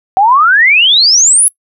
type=exponential sweep; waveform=sine; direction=up; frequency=743 to 11000 Hz; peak=-4 dBFS; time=0.17-1.48 s; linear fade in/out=0 ms; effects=noise-tail reverb RT60 0.1 s tail -22 dB re dry